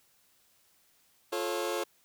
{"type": "chord", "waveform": "sawtooth", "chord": "F augmented", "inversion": "none", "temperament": "just", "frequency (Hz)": [349.2, 436.5, 545.7], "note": ["F4", "A4", "C#5"], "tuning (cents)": [0, -14, -27], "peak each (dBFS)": -31, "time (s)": [1.32, 1.84], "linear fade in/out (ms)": 10, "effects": ["white hiss -67 dBFS RMS until 2.04 s"]}